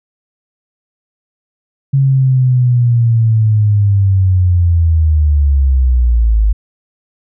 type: linear sweep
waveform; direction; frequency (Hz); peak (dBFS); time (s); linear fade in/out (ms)
sine; down; 137.7 to 51; -7; 1.93-6.53; 10
effects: none